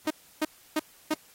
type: tone bursts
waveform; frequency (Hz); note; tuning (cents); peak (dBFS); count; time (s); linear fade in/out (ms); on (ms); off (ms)
sawtooth; 310; D#4; -6; -20; 4; 0.07-1.14; 5; 35; 310
effects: white hiss -57 dBFS RMS until 1.34 s + AAC 48 kbps